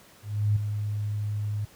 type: tone with ADSR envelope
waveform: sine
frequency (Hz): 104.5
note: G#2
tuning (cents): +11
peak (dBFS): -18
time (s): 0.22-1.65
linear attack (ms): 340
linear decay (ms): 7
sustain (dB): -8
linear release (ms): 7
effects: pink hiss -54 dBFS RMS until 1.75 s + high-pass 60 Hz 12 dB/octave